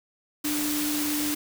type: tone in noise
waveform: sine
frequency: 297.1 Hz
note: D4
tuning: 20 cents sharp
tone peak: -27 dBFS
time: 0.44-1.35 s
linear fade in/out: 10 ms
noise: white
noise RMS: -30 dBFS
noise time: 0.44-1.35 s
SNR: 0 dB
effects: none